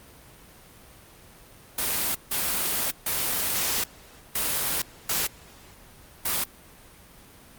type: noise bursts at uneven times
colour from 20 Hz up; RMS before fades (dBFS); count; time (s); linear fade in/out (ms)
white; -26; 6; 1.78-2.15 / 2.31-2.91 / 3.06-3.84 / 4.35-4.82 / 5.09-5.27 / 6.25-6.44; 5
effects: pink hiss -50 dBFS RMS until 7.58 s + Opus 32 kbps